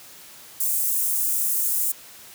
white high-pass noise, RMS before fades -23 dBFS, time 0.6-1.92 s, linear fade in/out 5 ms, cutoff 7900 Hz, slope 24 dB/octave, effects white hiss -45 dBFS RMS until 2.34 s + high-pass 60 Hz 12 dB/octave

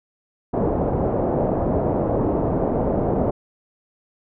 white low-pass noise, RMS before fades -21 dBFS, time 0.53-3.31 s, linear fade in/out 10 ms, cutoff 670 Hz, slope 24 dB/octave, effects none

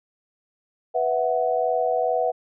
sine chord, B suspended fourth, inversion none, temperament just, 493.9 / 658.5 / 740.8 Hz, B4 / E5 / F#5, 0 / -2 / +2 cents, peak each -24 dBFS, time 0.94-2.32 s, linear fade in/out 20 ms, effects none

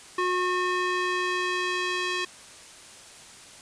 square tone with band-pass filter sweep, 362.7 Hz, F#4, 34 cents flat, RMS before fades -27 dBFS, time 0.18-2.25 s, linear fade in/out 5 ms, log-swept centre 1300 to 2800 Hz, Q 0.97, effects white hiss -47 dBFS RMS until 3.61 s + resampled to 22050 Hz

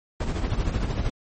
brown noise with tremolo, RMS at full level -23 dBFS, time 0.2-1.1 s, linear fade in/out 5 ms, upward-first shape triangle, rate 13 Hz, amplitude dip 65%, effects MP3 32 kbps

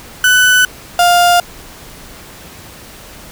35% pulse tone pair in turn, 1496 / 702.4 Hz, F#6 / F5, +19 / +10 cents, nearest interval octave + minor second, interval 1309 cents, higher first, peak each -5 dBFS, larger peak neither, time 0.24-0.65 / 0.99-1.4 s, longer neither, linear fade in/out 2 ms, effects pink hiss -35 dBFS RMS until 3.31 s

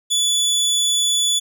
25% pulse tone, 3446 Hz, A7, 37 cents flat, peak -12 dBFS, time 0.1-1.4 s, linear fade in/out 20 ms, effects none

